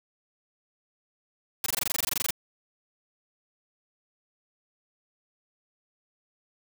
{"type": "noise bursts", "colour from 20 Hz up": "white", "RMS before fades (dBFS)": -27, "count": 16, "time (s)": [1.64, 2.307], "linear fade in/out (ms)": 2, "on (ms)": 22, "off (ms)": 21, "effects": []}